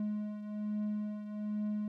triangle beating tone pair, 210 / 211.2 Hz, G#3 / G#3, +19 / +29 cents, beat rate 1.2 Hz, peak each -33 / -40 dBFS, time 0-1.88 s, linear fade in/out 2 ms, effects none

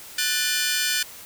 15% pulse tone cluster, 1482 / 1763 / 2407 / 3100 / 4211 Hz, F#6 / A6 / D7 / G7 / C8, +2 / +3 / +42 / -20 / +10 cents, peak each -20 / -20 / -21 / -25 / -25 dBFS, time 0.18-1.03 s, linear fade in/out 5 ms, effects white hiss -42 dBFS RMS until 1.25 s

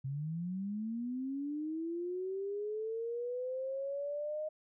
sine linear sweep, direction up, 130.81 to 621 Hz, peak -35 dBFS, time 0.04-4.49 s, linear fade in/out 10 ms, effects none

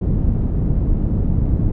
pink low-pass noise, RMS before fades -17 dBFS, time 0.01-1.72 s, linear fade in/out 10 ms, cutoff 200 Hz, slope 12 dB/octave, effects none

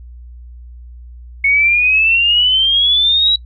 sine exponential sweep, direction up, 2199 to 3905 Hz, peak -9 dBFS, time 1.44-3.36 s, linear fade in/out 5 ms, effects noise-tail reverb RT60 0.1 s tail -21 dB re dry + added 60 Hz sine -32 dBFS peak until 3.45 s

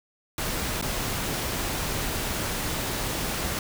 pink noise with dropouts, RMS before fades -29 dBFS, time 0.38-3.59 s, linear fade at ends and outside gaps 2 ms, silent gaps 0.814-0.824 s, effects none

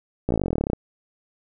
slowing click train, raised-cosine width 2 ms, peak -9 dBFS, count 20, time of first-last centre 0.29-0.733 s, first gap 16 ms, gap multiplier 1.04, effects none

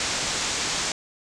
white low-pass noise, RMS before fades -27 dBFS, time 0-0.92 s, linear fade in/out 2 ms, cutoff 7800 Hz, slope 48 dB/octave, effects none

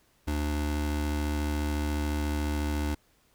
square tone pair together, 74.1 / 296.4 Hz, D2 / D4, +16 / +16 cents, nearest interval 2 octaves, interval 2400 cents, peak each -29 / -34 dBFS, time 0.27-2.95 s, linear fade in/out 10 ms, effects pink hiss -66 dBFS RMS until 3.34 s

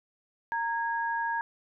sine tone pair together, 924.9 / 1648 Hz, A#5 / G#6, -14 / -14 cents, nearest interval minor seventh, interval 1000 cents, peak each -29 / -32 dBFS, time 0.52-1.41 s, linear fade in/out 0 ms, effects none

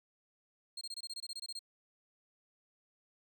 35% pulse tone bursts, 4219 Hz, C8, 14 cents sharp, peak -39 dBFS, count 13, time 0.77-1.592 s, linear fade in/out 5 ms, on 42 ms, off 23 ms, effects none

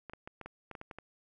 clicks, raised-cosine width 0.5 ms, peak -29 dBFS, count 10, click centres 0.097 / 0.135 / 0.275 / 0.413 / 0.46 / 0.713 / 0.752 / 0.814 / 0.912 / 0.986 s, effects none

